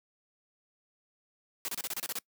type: noise bursts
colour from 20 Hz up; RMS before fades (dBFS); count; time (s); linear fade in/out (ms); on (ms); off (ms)
white; -35; 9; 1.65-2.187; 0; 33; 30
effects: noise-tail reverb RT60 0.1 s tail -24 dB re dry + high-pass 150 Hz 12 dB/octave